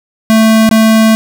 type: tone with dropouts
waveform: square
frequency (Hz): 221.2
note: A3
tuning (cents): +9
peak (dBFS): -5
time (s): 0.3-1.15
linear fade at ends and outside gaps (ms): 0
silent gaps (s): 0.691-0.712
effects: none